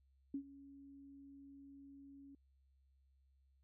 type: tone with ADSR envelope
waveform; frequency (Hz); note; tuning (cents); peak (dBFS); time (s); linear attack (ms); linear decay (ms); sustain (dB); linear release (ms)
sine; 277.7; C#4; +3; -37; 0.34-2.35; 4; 81; -18; 3
effects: added 67 Hz sine -70 dBFS peak until 3.63 s